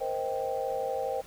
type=chord; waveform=sine; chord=C minor seventh; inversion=third; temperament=just; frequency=470.9 / 523.3 / 627.9 / 784.9 Hz; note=Bb4 / C5 / Eb5 / G5; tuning=+18 / 0 / +16 / +2 cents; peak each=-36 / -32 / -37 / -34 dBFS; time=0-1.22 s; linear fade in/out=20 ms; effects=pink hiss -52 dBFS RMS until 1.26 s